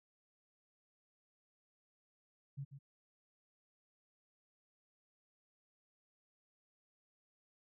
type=tone with echo; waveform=sine; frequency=138.59 Hz; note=C#3; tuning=in tune; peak=-40 dBFS; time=2.57-2.65 s; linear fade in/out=20 ms; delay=140 ms; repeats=1; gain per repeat=-9 dB; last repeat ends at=2.79 s; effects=none